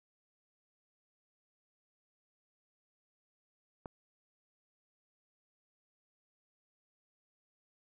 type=click; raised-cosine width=1 ms; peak=-28 dBFS; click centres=3.858 s; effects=none